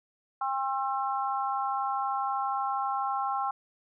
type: harmonic tone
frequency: 267.6 Hz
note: C4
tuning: 39 cents sharp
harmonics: 3 / 4 / 5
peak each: -30 / -32 / -34 dBFS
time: 0.41-3.51 s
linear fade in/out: 5 ms
effects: none